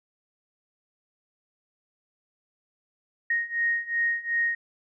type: beating tone pair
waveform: sine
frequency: 1864.7 / 1867.4 Hz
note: A#6 / A#6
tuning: 0 / +3 cents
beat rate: 2.7 Hz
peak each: -28 / -26 dBFS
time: 3.3-4.55 s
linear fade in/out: 5 ms
effects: none